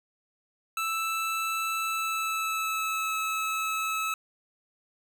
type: tone with pitch glide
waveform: 25% pulse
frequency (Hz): 1320 to 1298.1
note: E6 to E6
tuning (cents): +2 to -27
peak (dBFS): -24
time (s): 0.77-4.14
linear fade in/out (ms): 2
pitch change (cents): -29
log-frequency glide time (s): 1.79-3.11
effects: none